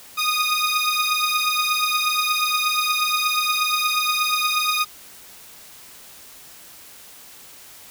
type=beating tone pair; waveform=15% pulse; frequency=1234 / 1242.4 Hz; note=D#6 / D#6; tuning=-15 / -3 cents; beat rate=8.4 Hz; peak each=-15 / -17 dBFS; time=0.17-4.85 s; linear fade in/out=20 ms; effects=white hiss -44 dBFS RMS until 7.9 s